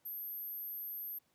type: tone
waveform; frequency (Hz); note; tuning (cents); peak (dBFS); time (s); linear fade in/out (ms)
sine; 12870; G9; +44; -40; 0.05-1.19; 10
effects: pink hiss -75 dBFS RMS until 1.34 s + high-pass 100 Hz 12 dB/octave